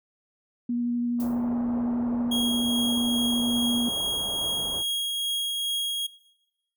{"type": "tone with vibrato", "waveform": "sine", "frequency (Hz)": 240, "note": "B3", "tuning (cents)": -49, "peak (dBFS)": -24, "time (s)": [0.69, 3.89], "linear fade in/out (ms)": 5, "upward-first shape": "square", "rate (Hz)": 12, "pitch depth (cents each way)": 8}
{"type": "low-pass noise", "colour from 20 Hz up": "white", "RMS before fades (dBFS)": -39, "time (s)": [1.18, 4.84], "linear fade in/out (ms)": 50, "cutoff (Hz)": 910, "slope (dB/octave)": 24}
{"type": "noise with exponential decay", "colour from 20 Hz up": "violet", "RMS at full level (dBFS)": -38, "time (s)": [1.2, 1.47], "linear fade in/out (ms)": 0, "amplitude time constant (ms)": 57}
{"type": "tone with tremolo", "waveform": "45% pulse", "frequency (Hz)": 3285, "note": "G#7", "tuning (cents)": -20, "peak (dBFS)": -24, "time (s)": [2.31, 6.07], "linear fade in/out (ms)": 10, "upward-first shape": "triangle", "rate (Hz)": 2.4, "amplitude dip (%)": 25}
{"effects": ["noise-tail reverb RT60 1.0 s tail -21 dB re dry"]}